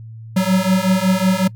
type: beating tone pair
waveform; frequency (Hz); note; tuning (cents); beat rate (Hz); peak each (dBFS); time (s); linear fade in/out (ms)
square; 185 / 190.4; F#3 / F#3; 0 / +50; 5.4; -17; 0.36-1.48; 10
effects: noise-tail reverb RT60 0.1 s tail -23 dB re dry + added 112 Hz sine -32 dBFS peak until 1.55 s